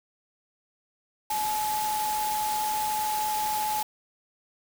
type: tone in noise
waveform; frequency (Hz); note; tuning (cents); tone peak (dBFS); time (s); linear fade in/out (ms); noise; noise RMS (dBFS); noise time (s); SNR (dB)
sine; 853; G#5; +46; -26; 1.3-3.83; 5; white; -34; 1.3-3.83; +5
effects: none